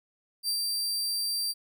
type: tone with ADSR envelope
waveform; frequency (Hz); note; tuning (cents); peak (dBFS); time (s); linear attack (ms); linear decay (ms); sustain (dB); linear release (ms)
sawtooth; 4699; D8; 0; -23; 0.43-1.54; 54; 82; -2; 35
effects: none